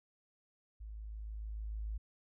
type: tone with level ramp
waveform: sine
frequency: 53.4 Hz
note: G#1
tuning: 49 cents sharp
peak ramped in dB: -44 to -36 dBFS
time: 0.8-1.98 s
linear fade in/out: 10 ms
effects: none